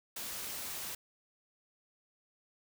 white noise, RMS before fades -41 dBFS, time 0.16-0.95 s, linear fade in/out 5 ms, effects none

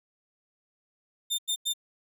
sawtooth tone bursts, 3606 Hz, A7, 42 cents sharp, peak -23 dBFS, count 3, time 1.3-1.737 s, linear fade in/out 20 ms, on 85 ms, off 91 ms, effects none

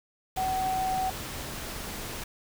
sine tone in noise, 754 Hz, F#5, 32 cents sharp, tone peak -26 dBFS, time 0.37-1.1 s, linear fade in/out 5 ms, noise pink, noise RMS -37 dBFS, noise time 0.36-2.24 s, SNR +8 dB, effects none

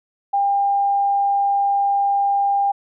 sine tone, 800 Hz, G5, 35 cents sharp, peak -15 dBFS, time 0.33-2.72 s, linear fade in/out 10 ms, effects none

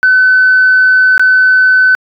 sine tone with dropouts, 1513 Hz, F#6, 38 cents sharp, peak -3 dBFS, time 0.03-1.95 s, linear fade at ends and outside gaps 0 ms, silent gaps 1.179-1.196 s, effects tanh soft clip ceiling 0 dBFS

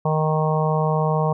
harmonic tone, 155.56 Hz, D#3, in tune, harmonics 1 / 3 / 4 / 5 / 6 / 7, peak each -20 / -25 / -26 / -27 / -28 / -28 dBFS, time 0.05-1.33 s, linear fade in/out 5 ms, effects none

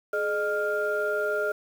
sine tone cluster, 422.1 / 610 / 1401 Hz, G#4 / D#5 / F6, +28 / -34 / +5 cents, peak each -28 dBFS, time 0.13-1.52 s, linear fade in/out 5 ms, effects tanh soft clip ceiling -16 dBFS + 8-bit

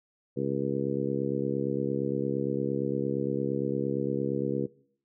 harmonic tone, 68.7 Hz, C#2, 15 cents flat, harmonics 2 / 3 / 4 / 5 / 6 / 7, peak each -34 / -34 / -34 / -34 / -34 / -34 dBFS, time 0.36-4.67 s, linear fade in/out 20 ms, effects noise-tail reverb RT60 0.6 s tail -21 dB re dry

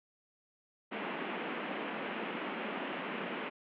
pink band-pass noise, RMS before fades -39 dBFS, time 0.91-3.5 s, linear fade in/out 20 ms, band 190 to 3000 Hz, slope 48 dB/octave, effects none

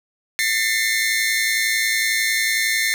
sawtooth tone cluster, 1792 / 2050 / 2161 Hz, A6 / C7 / C#7, +31 / -36 / -45 cents, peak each -19 dBFS, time 0.39-2.94 s, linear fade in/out 0 ms, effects none

